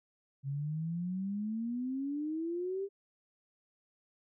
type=exponential sweep; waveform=sine; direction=up; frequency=135 to 402.5 Hz; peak=-33 dBFS; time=0.43-2.89 s; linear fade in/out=50 ms; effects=none